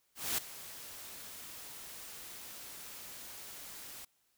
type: noise with ADSR envelope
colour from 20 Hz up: white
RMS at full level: -32 dBFS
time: 0.15-4.05 s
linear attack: 230 ms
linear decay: 7 ms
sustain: -16 dB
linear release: 6 ms
effects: white hiss -75 dBFS RMS until 4.37 s